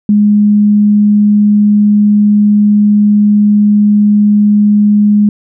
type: tone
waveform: sine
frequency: 207.7 Hz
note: G#3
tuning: in tune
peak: -4 dBFS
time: 0.09-5.29 s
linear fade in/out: 2 ms
effects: none